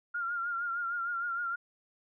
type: tone with vibrato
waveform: sine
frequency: 1396 Hz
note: F6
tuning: 1 cent flat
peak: -31 dBFS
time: 0.14-1.56 s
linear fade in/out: 10 ms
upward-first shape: triangle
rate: 6.5 Hz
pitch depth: 59 cents each way
effects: none